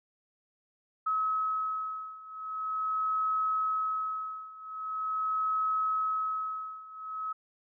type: beating tone pair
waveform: sine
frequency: 1283 / 1283.43 Hz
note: E6 / E6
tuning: -47 / -47 cents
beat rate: 0.43 Hz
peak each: -33 / -31 dBFS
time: 1.06-7.33 s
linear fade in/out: 10 ms
effects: none